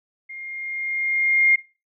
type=tone with level ramp; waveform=sine; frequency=2124 Hz; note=C7; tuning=25 cents sharp; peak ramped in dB=-34 to -12 dBFS; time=0.29-1.56 s; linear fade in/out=10 ms; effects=noise-tail reverb RT60 0.3 s tail -18 dB re dry